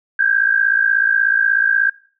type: tone pair together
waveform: sine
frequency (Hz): 1568 / 1624.5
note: G6 / G#6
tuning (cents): 0 / -39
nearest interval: minor second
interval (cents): 61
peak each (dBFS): -15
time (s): 0.19-1.9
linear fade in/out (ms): 5
effects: noise-tail reverb RT60 0.4 s tail -20 dB re dry